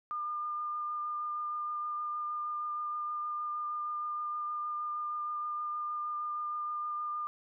sine tone with vibrato, 1206 Hz, D6, 46 cents sharp, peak -33 dBFS, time 0.11-7.27 s, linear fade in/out 0 ms, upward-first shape triangle, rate 6.4 Hz, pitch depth 12 cents each way, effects none

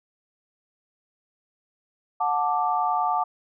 sine chord, D major, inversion first, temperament equal with one note detuned, 729.8 / 880 / 1174.7 Hz, F#5 / A5 / D6, -24 / 0 / 0 cents, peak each -25 / -25 / -26 dBFS, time 2.2-3.24 s, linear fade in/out 10 ms, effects none

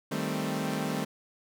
sawtooth chord, A half-diminished seventh, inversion second, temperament equal, 155.56 / 196 / 220 / 261.6 Hz, Eb3 / G3 / A3 / C4, 0 / 0 / 0 / 0 cents, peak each -31 dBFS, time 0.11-1.05 s, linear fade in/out 10 ms, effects none

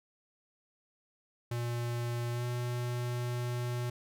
square tone with pitch glide, 119.4 to 121.91 Hz, A#2 to B2, +42 to -22 cents, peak -33 dBFS, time 1.51-3.9 s, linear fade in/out 5 ms, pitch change +36 cents, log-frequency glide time 2.32-2.44 s, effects none

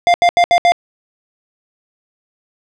square tone bursts at uneven times, 698.5 Hz, F5, in tune, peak -8 dBFS, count 5, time 0.07-0.14 / 0.22-0.29 / 0.37-0.44 / 0.51-0.58 / 0.65-0.72 s, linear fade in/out 0 ms, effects low-pass 4000 Hz 12 dB/octave

